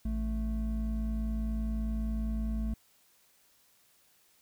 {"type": "tone pair together", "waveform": "triangle", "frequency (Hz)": [55, 220], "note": ["A1", "A3"], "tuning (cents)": [0, 0], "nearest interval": "2 octaves", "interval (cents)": 2400, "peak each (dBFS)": [-29, -33], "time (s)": [0.05, 2.74], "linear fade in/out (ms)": 5, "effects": ["white hiss -66 dBFS RMS until 4.41 s"]}